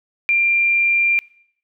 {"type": "tone", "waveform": "sine", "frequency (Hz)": 2381, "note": "D7", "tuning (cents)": 23, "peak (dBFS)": -13, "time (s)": [0.29, 1.19], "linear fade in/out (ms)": 0, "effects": ["noise-tail reverb RT60 0.7 s tail -24 dB re dry"]}